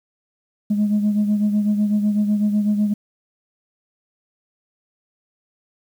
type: beating tone pair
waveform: sine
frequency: 207.7 / 215.7 Hz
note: G#3 / A3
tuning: 0 / -34 cents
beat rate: 8 Hz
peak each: -15 / -23 dBFS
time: 0.7-2.94 s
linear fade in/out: 10 ms
effects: tanh soft clip ceiling -12 dBFS + 8-bit